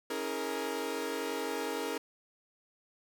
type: chord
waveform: sawtooth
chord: A# half-diminished seventh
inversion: first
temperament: equal with one note detuned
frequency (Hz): 277.2 / 323.2 / 415.3 / 466.2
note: C#4 / E4 / G#4 / A#4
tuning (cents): 0 / -34 / 0 / 0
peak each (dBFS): -37 / -37 / -35 / -33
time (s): 0.1-1.98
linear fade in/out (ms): 5
effects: none